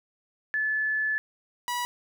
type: tone pair in turn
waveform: sine / sawtooth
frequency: 1731 / 973.8 Hz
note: A6 / B5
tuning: -29 / -25 cents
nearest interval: minor seventh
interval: 996 cents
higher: first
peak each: -24 dBFS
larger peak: neither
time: 0.54-1.18 / 1.68-1.85 s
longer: first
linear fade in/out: 0 ms
effects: none